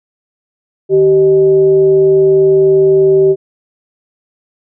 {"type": "tone with frequency modulation", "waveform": "sine", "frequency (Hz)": 385.9, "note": "G4", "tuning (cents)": -27, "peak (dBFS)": -5, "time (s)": [0.89, 3.36], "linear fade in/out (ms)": 50, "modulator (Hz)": 233, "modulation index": 0.32, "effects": []}